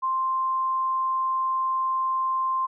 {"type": "tone", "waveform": "sine", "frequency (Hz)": 1050, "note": "C6", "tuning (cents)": 6, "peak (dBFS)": -22, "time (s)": [0.02, 2.67], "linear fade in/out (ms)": 20, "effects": []}